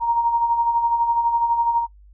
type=tone with tremolo; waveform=sine; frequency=935 Hz; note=A#5; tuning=5 cents sharp; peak=-14 dBFS; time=0-1.87 s; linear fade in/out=50 ms; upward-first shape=sine; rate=12 Hz; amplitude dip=55%; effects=noise-tail reverb RT60 0.1 s tail -22 dB re dry + added 50 Hz sine -45 dBFS peak until 2.13 s